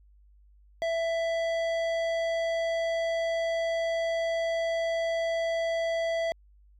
triangle tone with tanh clipping, 663 Hz, E5, 10 cents sharp, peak -28 dBFS, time 0.82-6.32 s, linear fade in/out 0 ms, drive 18 dB, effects added 50 Hz sine -55 dBFS peak until 6.79 s

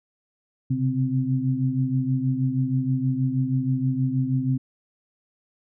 sine tone cluster, 129.4 / 135.7 / 259.6 Hz, C3 / C#3 / C4, -19 / -36 / -13 cents, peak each -25 dBFS, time 0.7-4.58 s, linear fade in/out 10 ms, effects none

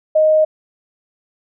sine tone, 622.3 Hz, D#5, in tune, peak -9 dBFS, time 0.15-0.45 s, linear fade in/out 10 ms, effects none

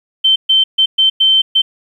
sine tone bursts at uneven times, 3100 Hz, G7, 20 cents flat, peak -7 dBFS, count 6, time 0.24-0.36 / 0.49-0.64 / 0.78-0.86 / 0.98-1.1 / 1.2-1.42 / 1.55-1.62 s, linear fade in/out 10 ms, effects 8-bit

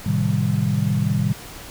sine chord, A half-diminished seventh, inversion none, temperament equal, 110 / 130.81 / 155.56 / 196 Hz, A2 / C3 / Eb3 / G3, 0 / 0 / 0 / 0 cents, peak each -23 dBFS, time 0.06-1.33 s, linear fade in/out 5 ms, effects pink hiss -38 dBFS RMS until 1.7 s

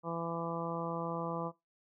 harmonic tone, 167.5 Hz, E3, 28 cents sharp, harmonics 1 / 2 / 3 / 4 / 5 / 6 / 7, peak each -40 / -43 / -40 / -44 / -45 / -43 / -43 dBFS, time 0.03-1.52 s, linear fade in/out 50 ms, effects noise-tail reverb RT60 0.2 s tail -19 dB re dry

